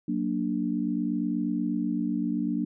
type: chord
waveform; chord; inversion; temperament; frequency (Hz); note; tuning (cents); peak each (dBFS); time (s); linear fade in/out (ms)
sine; Gb augmented; none; equal; 185 / 233.1 / 293.7; Gb3 / Bb3 / D4; 0 / 0 / 0; -31 / -29 / -29; 0.08-2.65; 5
effects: none